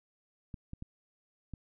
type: clicks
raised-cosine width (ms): 5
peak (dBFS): -29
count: 4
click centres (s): 0.542 / 0.734 / 0.824 / 1.537
effects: none